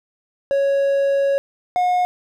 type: tone pair in turn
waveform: triangle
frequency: 554.4 / 721.9 Hz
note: C#5 / F#5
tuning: 0 / -43 cents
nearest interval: perfect fourth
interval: 457 cents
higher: second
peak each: -13 dBFS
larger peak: neither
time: 0.51-1.38 / 1.76-2.05 s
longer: first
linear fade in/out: 0 ms
effects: none